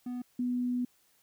triangle / sine tone pair in turn, 246.9 / 246.9 Hz, B3 / B3, 0 / 0 cents, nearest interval unison, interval 0 cents, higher neither, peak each -32 / -28 dBFS, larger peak second, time 0.06-0.22 / 0.39-0.85 s, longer second, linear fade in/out 5 ms, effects white hiss -68 dBFS RMS until 1.22 s

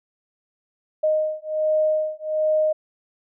sine beating tone pair, 619 / 620.3 Hz, D#5 / D#5, -9 / -5 cents, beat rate 1.3 Hz, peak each -22 dBFS, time 1.03-2.73 s, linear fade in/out 10 ms, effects none

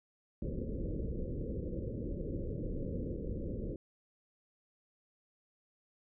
pink low-pass noise, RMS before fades -38 dBFS, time 0.42-3.76 s, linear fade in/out 2 ms, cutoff 550 Hz, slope 96 dB/octave, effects none

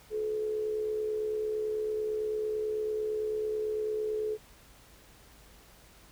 sine tone with amplitude modulation, 429.7 Hz, A4, 41 cents flat, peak -27 dBFS, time 0.1-4.38 s, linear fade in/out 50 ms, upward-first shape sine, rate 69 Hz, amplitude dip 45%, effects added 52 Hz sine -60 dBFS peak until 6.11 s + pink hiss -57 dBFS RMS until 6.11 s

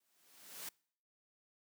white noise with exponential growth, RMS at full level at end -43 dBFS, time 0-0.69 s, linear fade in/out 5 ms, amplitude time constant 150 ms, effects noise-tail reverb RT60 0.6 s tail -26 dB re dry + high-pass 150 Hz 12 dB/octave

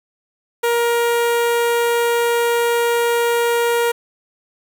sawtooth tone with notch filter, 471.3 Hz, A#4, 19 cents sharp, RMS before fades -17 dBFS, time 0.63-3.92 s, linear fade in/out 10 ms, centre 5000 Hz, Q 1.5, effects 7-bit

